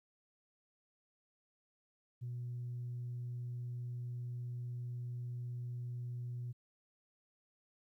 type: tone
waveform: sine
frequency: 121.9 Hz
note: B2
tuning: 22 cents flat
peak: -38 dBFS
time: 2.21-6.53 s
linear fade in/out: 20 ms
effects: tanh soft clip ceiling -36 dBFS + 13-bit